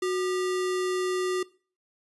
sine tone with sample-and-hold, 367.5 Hz, F#4, 12 cents flat, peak -24 dBFS, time 0.02-1.43 s, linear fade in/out 5 ms, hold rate 1575 Hz, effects noise-tail reverb RT60 0.4 s tail -21 dB re dry + resampled to 24000 Hz

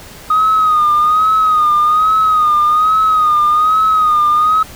sine tone with vibrato, 1244.5 Hz, D#6, in tune, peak -7 dBFS, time 0.3-4.63 s, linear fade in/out 5 ms, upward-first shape sine, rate 1.2 Hz, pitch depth 61 cents each way, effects tanh soft clip ceiling -5 dBFS + pink hiss -35 dBFS RMS until 4.75 s

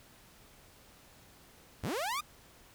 sawtooth linear sweep, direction up, 51 to 1253 Hz, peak -29 dBFS, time 1.83-2.21 s, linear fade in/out 10 ms, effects pink hiss -59 dBFS RMS until 2.74 s

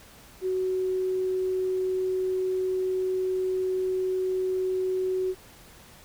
sine tone, 372.8 Hz, F#4, 13 cents sharp, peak -24 dBFS, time 0.41-5.35 s, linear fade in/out 50 ms, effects pink hiss -51 dBFS RMS until 6.04 s

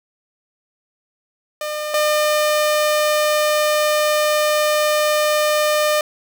sawtooth tone pair in turn, 604 / 604 Hz, D5 / D5, +48 / +48 cents, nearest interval unison, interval 0 cents, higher neither, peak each -19 / -11 dBFS, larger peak second, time 1.61-1.94 / 1.94-6.01 s, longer second, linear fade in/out 2 ms, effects none

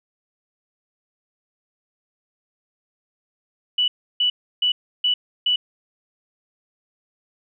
sine tone bursts, 2960 Hz, F#7, in tune, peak -16 dBFS, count 5, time 3.78-5.56 s, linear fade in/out 5 ms, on 100 ms, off 320 ms, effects none

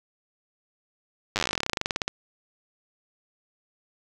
slowing click train, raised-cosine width 0.2 ms, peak -8 dBFS, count 27, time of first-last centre 1.36-2.08 s, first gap 9 ms, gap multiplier 1.08, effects none

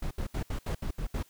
brown noise bursts, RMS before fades -32 dBFS, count 8, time 0.02-1.229 s, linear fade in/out 5 ms, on 89 ms, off 71 ms, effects white hiss -62 dBFS RMS until 1.29 s

